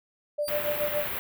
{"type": "tone with tremolo", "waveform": "sine", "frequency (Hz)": 590, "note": "D5", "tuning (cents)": 8, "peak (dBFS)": -24, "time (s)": [0.38, 1.07], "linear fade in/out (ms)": 10, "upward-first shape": "sine", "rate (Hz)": 7.1, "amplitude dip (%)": 80}
{"type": "tone with exponential growth", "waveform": "20% pulse", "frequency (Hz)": 4699, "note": "D8", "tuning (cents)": 0, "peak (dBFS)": -23, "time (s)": [0.39, 0.49], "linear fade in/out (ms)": 0, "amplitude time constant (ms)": 20}
{"type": "band-stop noise", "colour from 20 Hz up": "white", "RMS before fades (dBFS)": -32, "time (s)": [0.48, 1.19], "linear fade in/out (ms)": 0, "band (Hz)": [2900, 14000], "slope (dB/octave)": 24}
{"effects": []}